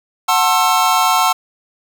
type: chord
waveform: square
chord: F# half-diminished seventh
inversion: none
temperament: just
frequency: 740 / 888 / 1065.6 / 1332 Hz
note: F#5 / A5 / C6 / E6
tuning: 0 / +16 / +31 / +18 cents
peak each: -18 dBFS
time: 0.28-1.33 s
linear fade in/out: 10 ms
effects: none